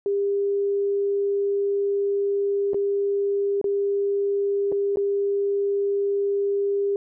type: tone with dropouts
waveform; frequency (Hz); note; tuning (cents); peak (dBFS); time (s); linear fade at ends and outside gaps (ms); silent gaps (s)
sine; 400.8; G4; +38; -20; 0.06-6.96; 1; 2.734-2.744 / 3.614-3.642 / 4.718-4.723 / 4.959-4.971
effects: none